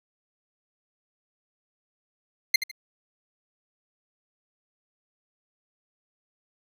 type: tone with echo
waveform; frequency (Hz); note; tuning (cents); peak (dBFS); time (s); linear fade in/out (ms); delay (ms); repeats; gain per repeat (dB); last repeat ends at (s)
25% pulse; 2093; C7; 0; -11; 2.54-2.56; 5; 77; 2; -11; 2.714
effects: none